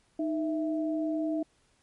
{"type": "tone pair together", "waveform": "sine", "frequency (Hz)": [311.1, 659.3], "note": ["D#4", "E5"], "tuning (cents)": [0, 0], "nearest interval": "octave + minor second", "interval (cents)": 1300, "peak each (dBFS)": [-28, -34], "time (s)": [0.19, 1.43], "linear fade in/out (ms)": 5, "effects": ["pink hiss -68 dBFS RMS until 1.82 s", "MP3 48 kbps"]}